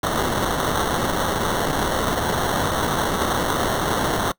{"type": "noise with sample-and-hold", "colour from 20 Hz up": "white", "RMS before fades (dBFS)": -22, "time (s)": [0.03, 4.32], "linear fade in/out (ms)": 5, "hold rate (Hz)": 2450, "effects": ["noise-tail reverb RT60 0.1 s tail -22 dB re dry"]}